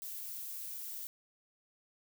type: noise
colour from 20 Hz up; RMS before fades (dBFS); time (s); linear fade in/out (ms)
violet; -43; 0.02-1.07; 0
effects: none